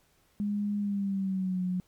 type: tone with pitch glide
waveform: sine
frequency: 205.5 to 182.03 Hz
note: G#3 to F#3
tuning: -18 to -28 cents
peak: -27 dBFS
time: 0.4-1.8 s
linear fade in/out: 0 ms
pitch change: -210 cents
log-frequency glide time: 0.78-1.63 s
effects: pink hiss -67 dBFS RMS until 1.87 s + MP3 96 kbps